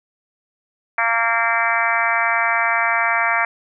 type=harmonic tone with a mistuned harmonic; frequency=230.4 Hz; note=A#3; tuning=20 cents flat; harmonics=3 / 4 / 5 / 6 / 7 / 8 / 9 / 10; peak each=-24 / -24 / -24 / -24 / -24 / -24 / -24 / -24 dBFS; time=0.98-3.45 s; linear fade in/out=2 ms; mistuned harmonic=8; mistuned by=-17 cents; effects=none